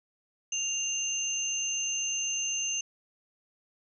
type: tone pair together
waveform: sine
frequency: 2794 / 6266 Hz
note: F7 / G8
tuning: 0 / -2 cents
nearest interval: octave + major second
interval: 1398 cents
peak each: -33 / -30 dBFS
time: 0.52-2.81 s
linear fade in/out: 5 ms
effects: none